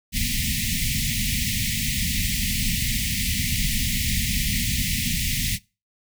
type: band-stop noise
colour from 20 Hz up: pink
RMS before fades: -24 dBFS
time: 0.12-5.59 s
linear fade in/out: 50 ms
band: 250 to 1900 Hz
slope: 96 dB/octave
effects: noise-tail reverb RT60 0.3 s tail -23 dB re dry